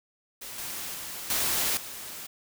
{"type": "noise with level steps", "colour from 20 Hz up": "white", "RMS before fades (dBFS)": [-40, -36, -38, -27, -40], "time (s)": [0.41, 2.27], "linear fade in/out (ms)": 10, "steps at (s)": [0.58, 0.94, 1.3, 1.77], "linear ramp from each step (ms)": 2, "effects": []}